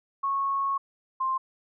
sine tone pair in turn, 1100 / 1051.8 Hz, C#6 / C6, -14 / +9 cents, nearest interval minor second, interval 77 cents, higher first, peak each -24 dBFS, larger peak neither, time 0.23-0.78 / 1.2-1.38 s, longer first, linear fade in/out 10 ms, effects none

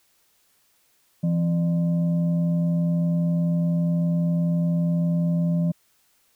sine tone with frequency modulation, 169.5 Hz, E3, 49 cents sharp, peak -19 dBFS, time 1.23-5.72 s, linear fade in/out 10 ms, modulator 431 Hz, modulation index 0.33, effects white hiss -64 dBFS RMS until 6.35 s

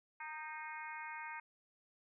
harmonic tone with a mistuned harmonic, 308.6 Hz, D#4, 14 cents flat, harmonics 3 / 4 / 5 / 6 / 7 / 8, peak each -47 / -54 / -50 / -54 / -50 / -55 dBFS, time 0.2-1.4 s, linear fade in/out 5 ms, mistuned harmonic 5, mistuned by +28 cents, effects none

